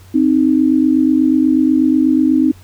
sine tone pair together, 261.9 / 310.1 Hz, C4 / D#4, +2 / -6 cents, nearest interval minor third, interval 292 cents, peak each -12 dBFS, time 0.14-2.52 s, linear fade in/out 10 ms, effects added 93 Hz sine -39 dBFS peak until 2.63 s + pink hiss -47 dBFS RMS until 2.63 s

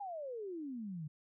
sine exponential sweep, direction down, 834 to 145 Hz, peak -40 dBFS, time 0-1.08 s, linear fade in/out 10 ms, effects none

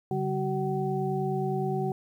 sine tone cluster, 141.4 / 191 / 378.6 / 758 Hz, C#3 / G3 / F#4 / F#5, +35 / -45 / +40 / +42 cents, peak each -31 / -33 / -30 / -33 dBFS, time 0.11-1.92 s, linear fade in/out 2 ms, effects 10-bit

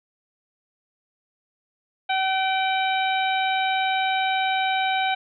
harmonic tone with a mistuned harmonic, 762 Hz, G5, 49 cents flat, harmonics 1 / 2 / 3 / 4 / 5, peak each -22 / -29 / -28 / -32 / -32 dBFS, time 2.09-5.15 s, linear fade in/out 10 ms, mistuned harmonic 3, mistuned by +41 cents, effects none

